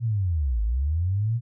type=linear two-way sweep; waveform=sine; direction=down then up; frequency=121.3 to 51.1 to 121.3 Hz; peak=-21 dBFS; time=0-1.41 s; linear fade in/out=50 ms; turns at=0.62 s; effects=none